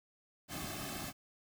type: noise with comb filter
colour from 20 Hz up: pink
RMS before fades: -42 dBFS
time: 0.48-1.13 s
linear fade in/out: 50 ms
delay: 2.1 ms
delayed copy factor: -0.95
effects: none